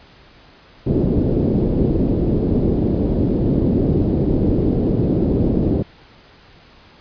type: low-pass noise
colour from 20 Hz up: white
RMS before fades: -17 dBFS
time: 0.86-5.83 s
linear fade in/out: 10 ms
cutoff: 380 Hz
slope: 24 dB/octave
effects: pink hiss -47 dBFS RMS until 7 s + resampled to 11025 Hz